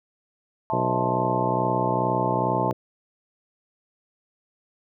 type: chord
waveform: sine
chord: A minor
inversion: second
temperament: just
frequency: 660 / 880 / 1056 Hz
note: E5 / A5 / C6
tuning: +2 / 0 / +16 cents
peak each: -30 / -25 / -31 dBFS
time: 0.7-2.71 s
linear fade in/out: 0 ms
type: harmonic tone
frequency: 62.3 Hz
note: B1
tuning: 16 cents sharp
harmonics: 2 / 3 / 4 / 5 / 6 / 7 / 8 / 9 / 10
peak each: -29 / -31 / -35 / -32 / -31 / -36 / -32 / -34 / -34 dBFS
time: 0.72-2.73 s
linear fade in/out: 10 ms
effects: none